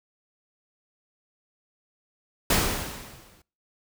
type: noise with exponential decay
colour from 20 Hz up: pink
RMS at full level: -19 dBFS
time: 2.5-3.42 s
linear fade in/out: 5 ms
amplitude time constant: 200 ms
effects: noise-tail reverb RT60 0.4 s tail -25 dB re dry